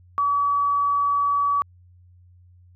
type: tone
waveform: sine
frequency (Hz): 1141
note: C#6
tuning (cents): +50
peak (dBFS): -18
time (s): 0.18-1.62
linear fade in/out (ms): 0
effects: added 89 Hz sine -49 dBFS peak until 2.75 s